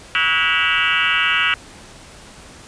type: tone with frequency modulation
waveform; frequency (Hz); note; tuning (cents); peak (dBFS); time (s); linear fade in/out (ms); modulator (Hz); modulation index
sine; 2124; C7; +25; -14; 0.15-1.54; 0; 166; 5.3
effects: pink hiss -41 dBFS RMS until 2.67 s + resampled to 22050 Hz